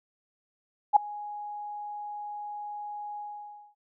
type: tone with ADSR envelope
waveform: sine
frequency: 830.6 Hz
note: G#5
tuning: in tune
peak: -11 dBFS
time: 0.93-3.75 s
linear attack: 33 ms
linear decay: 4 ms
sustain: -24 dB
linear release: 570 ms
effects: none